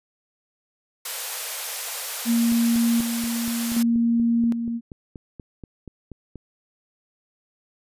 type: high-pass noise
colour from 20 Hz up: white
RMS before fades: -30 dBFS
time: 1.05-3.83 s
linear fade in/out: 5 ms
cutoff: 440 Hz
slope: 96 dB/octave
type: tone with tremolo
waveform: sine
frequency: 233.1 Hz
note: A#3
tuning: in tune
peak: -17 dBFS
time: 2.25-4.81 s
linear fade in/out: 50 ms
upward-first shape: square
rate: 0.66 Hz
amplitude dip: 55%
type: click train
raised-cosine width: 3 ms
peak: -25 dBFS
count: 17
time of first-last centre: 2.52-6.357 s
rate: 4.17 Hz
effects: resampled to 32000 Hz